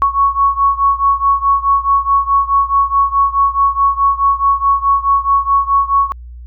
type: beating tone pair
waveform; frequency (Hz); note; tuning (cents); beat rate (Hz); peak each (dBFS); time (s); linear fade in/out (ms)
sine; 1108.7 / 1113.4; C#6 / C#6; 0 / +7; 4.7; -12 / -14; 0.02-6.12; 0
effects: added 60 Hz sine -29 dBFS peak until 6.46 s